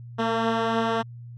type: beating tone pair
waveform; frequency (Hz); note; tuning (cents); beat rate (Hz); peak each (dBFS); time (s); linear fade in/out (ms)
10% pulse; 226.6 / 229.9; A#3 / A#3; -49 / -24; 3.3; -14 / -23; 0.18-1.03; 20
effects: added 119 Hz sine -38 dBFS peak until 1.37 s + low-pass 3000 Hz 12 dB/octave